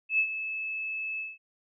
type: tone with ADSR envelope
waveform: sine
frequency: 2607 Hz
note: E7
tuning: 20 cents flat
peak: -20 dBFS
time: 0.09-1.38 s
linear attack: 98 ms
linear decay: 76 ms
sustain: -11 dB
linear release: 190 ms
effects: none